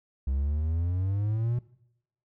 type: exponential sweep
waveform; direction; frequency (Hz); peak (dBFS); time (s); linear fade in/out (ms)
triangle; up; 65.4 to 122.9; -23; 0.27-1.59; 5
effects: noise-tail reverb RT60 0.8 s tail -20 dB re dry